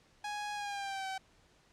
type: tone with pitch glide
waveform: sawtooth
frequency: 830.6 to 766.1 Hz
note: G#5 to G5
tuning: 0 to -40 cents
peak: -33 dBFS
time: 0.24-1.18 s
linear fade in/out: 5 ms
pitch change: -140 cents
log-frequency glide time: 0.54-1.07 s
effects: pink hiss -66 dBFS RMS until 1.72 s + low-pass 7000 Hz 12 dB/octave